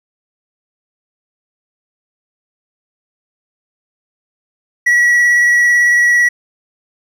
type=tone with vibrato; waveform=triangle; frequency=1931 Hz; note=B6; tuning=39 cents flat; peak=-6 dBFS; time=4.86-6.29 s; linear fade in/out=10 ms; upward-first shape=sine; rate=18 Hz; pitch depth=14 cents each way; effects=none